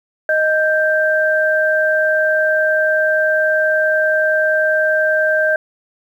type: tone pair together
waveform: sine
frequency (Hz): 622.3 / 1572.6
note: D#5 / G6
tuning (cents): 0 / +5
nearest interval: octave + major third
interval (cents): 1605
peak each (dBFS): -15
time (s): 0.29-5.56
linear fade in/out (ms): 2
effects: 8-bit